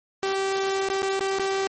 sawtooth tone with dropouts, 388.1 Hz, G4, 17 cents flat, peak -19 dBFS, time 0.23-1.67 s, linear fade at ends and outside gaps 0 ms, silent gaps 0.887-0.9 / 1.02-1.029 / 1.193-1.208 / 1.386-1.396 s, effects MP3 32 kbps

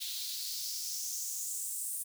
white noise with high-pass filter sweep, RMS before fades -38 dBFS, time 0-2.04 s, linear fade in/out 20 ms, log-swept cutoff 3600 to 9300 Hz, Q 3.5, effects none

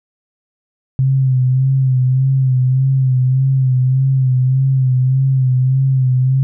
sine tone with vibrato, 130.81 Hz, C3, in tune, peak -10 dBFS, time 0.99-6.43 s, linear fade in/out 0 ms, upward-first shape sine, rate 1.7 Hz, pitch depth 47 cents each way, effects none

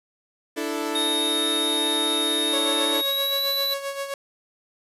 sawtooth chord, D suspended second, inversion none, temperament equal, 293.7 / 329.6 / 440 Hz, D4 / E4 / A4, 0 / 0 / 0 cents, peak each -26 dBFS, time 0.56-3.02 s, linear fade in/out 20 ms
square tone with pitch glide, 3715 to 3959 Hz, A#7 to B7, -7 to +3 cents, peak -23 dBFS, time 0.95-3.74 s, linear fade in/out 5 ms, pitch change +110 cents, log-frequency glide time 2.83-3.47 s
sawtooth tone with tremolo, 554.4 Hz, C#5, in tune, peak -22 dBFS, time 2.53-4.14 s, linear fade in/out 2 ms, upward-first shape sine, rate 7.6 Hz, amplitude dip 60%
effects resampled to 32000 Hz + 8-bit

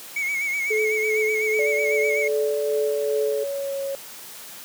triangle tone with vibrato, 2217 Hz, C#7, in tune, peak -21 dBFS, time 0.16-2.28 s, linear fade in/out 5 ms, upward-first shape sine, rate 8 Hz, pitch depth 58 cents each way
sine tone with tremolo, 431.5 Hz, A4, 34 cents flat, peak -20 dBFS, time 0.7-3.44 s, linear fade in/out 10 ms, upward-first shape sine, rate 2.5 Hz, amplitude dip 35%
sine tone with pitch glide, 582 to 550.6 Hz, D5 to C#5, -16 to -12 cents, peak -25 dBFS, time 1.59-3.95 s, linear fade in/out 0 ms, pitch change -96 cents, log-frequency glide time 2.77-3.78 s
effects white hiss -40 dBFS RMS until 4.64 s + high-pass 150 Hz 12 dB/octave

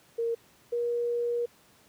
sine tone pair in turn, 463.4 / 476.2 Hz, A#4 / A#4, -10 / +37 cents, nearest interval unison, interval 47 cents, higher second, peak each -26 / -26 dBFS, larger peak neither, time 0.18-0.35 / 0.72-1.46 s, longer second, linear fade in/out 10 ms, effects pink hiss -60 dBFS RMS until 1.88 s + high-pass 100 Hz 12 dB/octave

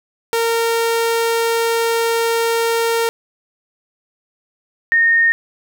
sawtooth / sine tone pair in turn, 460.2 / 1840.8 Hz, A#4 / A#6, -22 / -22 cents, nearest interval 2 octaves, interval 2400 cents, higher second, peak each -11 / -10 dBFS, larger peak second, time 0.33-3.09 / 4.92-5.32 s, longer first, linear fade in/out 0 ms, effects none

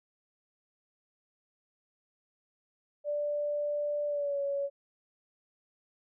sine tone with pitch glide, 587.3 to 561.4 Hz, D5 to C#5, 0 to +22 cents, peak -29 dBFS, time 3.04-4.7 s, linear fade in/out 50 ms, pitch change -78 cents, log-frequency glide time 4.07-4.39 s, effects none

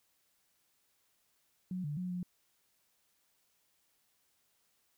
sine tone with pitch steps, 183.2 / 147.2 / 181.3 / 179 Hz, F#3 / D3 / F#3 / F3, -17 / +4 / -35 / +43 cents, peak -35 dBFS, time 1.71-2.23 s, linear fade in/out 2 ms, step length 130 ms, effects white hiss -75 dBFS RMS until 4.97 s

